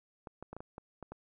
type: clicks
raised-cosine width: 1 ms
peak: -30 dBFS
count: 8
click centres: 0.272 / 0.426 / 0.53 / 0.566 / 0.605 / 0.781 / 1.027 / 1.12 s
effects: none